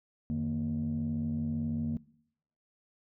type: tone cluster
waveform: sine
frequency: 88.4 / 153.7 / 231.9 Hz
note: F2 / D#3 / A#3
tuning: +22 / -21 / -9 cents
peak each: -37 / -34 / -30 dBFS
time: 0.3-1.97 s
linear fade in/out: 0 ms
effects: noise-tail reverb RT60 0.7 s tail -22 dB re dry + tanh soft clip ceiling -25 dBFS